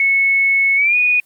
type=tone with pitch glide; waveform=sine; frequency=2200 to 2469 Hz; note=C#7 to D#7; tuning=-14 to -14 cents; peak=-11 dBFS; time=0-1.2 s; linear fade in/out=2 ms; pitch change=+200 cents; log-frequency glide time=0.76-0.96 s; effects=white hiss -56 dBFS RMS until 1.25 s + Opus 24 kbps